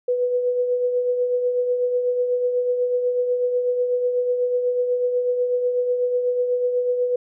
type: tone with tremolo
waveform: sine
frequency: 493.9 Hz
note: B4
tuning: in tune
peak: -16 dBFS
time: 0.08-7.16 s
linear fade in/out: 5 ms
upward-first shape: triangle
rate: 8.1 Hz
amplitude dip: 50%
effects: none